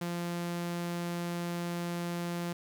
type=tone; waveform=sawtooth; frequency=172.9 Hz; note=F3; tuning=17 cents flat; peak=-29 dBFS; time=0.01-2.53 s; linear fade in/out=5 ms; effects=11-bit